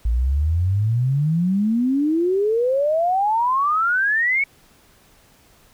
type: exponential sweep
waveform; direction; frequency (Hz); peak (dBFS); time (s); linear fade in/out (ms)
sine; up; 54.8 to 2247; -16; 0.05-4.44; 5
effects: pink hiss -54 dBFS RMS until 5.73 s